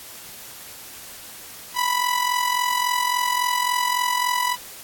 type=tone with amplitude modulation; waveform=sawtooth; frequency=987.8 Hz; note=B5; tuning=in tune; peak=-13 dBFS; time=1.74-4.57 s; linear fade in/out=50 ms; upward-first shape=sine; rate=43.6 Hz; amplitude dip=65%; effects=white hiss -40 dBFS RMS until 4.83 s + AAC 64 kbps